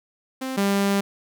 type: tone pair in turn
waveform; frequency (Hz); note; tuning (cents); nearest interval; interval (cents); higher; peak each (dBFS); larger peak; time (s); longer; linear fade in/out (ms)
sawtooth; 262.1 / 198.86; C4 / G3; +3 / +25; perfect fourth; 478; first; -23 / -15; second; 0.41-0.57 / 0.57-1.01; second; 10
effects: none